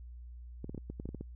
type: clicks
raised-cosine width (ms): 3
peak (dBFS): -27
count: 10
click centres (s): 0.644 / 0.695 / 0.747 / 0.778 / 0.9 / 0.999 / 1.056 / 1.09 / 1.147 / 1.21
effects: added 60 Hz sine -45 dBFS peak until 1.35 s